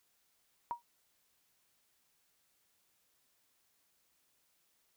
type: tone with exponential decay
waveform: sine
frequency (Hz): 949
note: A#5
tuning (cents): +31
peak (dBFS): -30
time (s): 0.71-0.82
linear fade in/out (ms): 0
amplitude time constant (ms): 22
effects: white hiss -75 dBFS RMS until 4.96 s